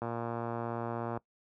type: click train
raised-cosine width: 1 ms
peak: -22 dBFS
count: 136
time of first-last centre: 0.02-1.174 s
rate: 117 Hz
effects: noise-tail reverb RT60 0.1 s tail -21 dB re dry + high-pass 60 Hz 12 dB/octave